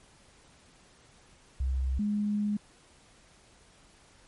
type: tone pair in turn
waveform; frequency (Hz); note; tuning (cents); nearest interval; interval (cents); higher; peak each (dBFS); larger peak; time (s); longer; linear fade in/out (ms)
sine; 65.41 / 207.7; C2 / G#3; 0 / 0; octave + minor sixth; 2000; second; -26; neither; 1.6-1.99 / 1.99-2.57; second; 5
effects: pink hiss -59 dBFS RMS until 4.27 s + MP3 48 kbps